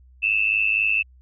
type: tone with amplitude modulation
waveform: sine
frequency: 2641 Hz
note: E7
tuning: 3 cents sharp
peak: -14 dBFS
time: 0.22-1.03 s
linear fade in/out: 20 ms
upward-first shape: sine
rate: 104 Hz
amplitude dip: 85%
effects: added 63 Hz sine -48 dBFS peak until 1.21 s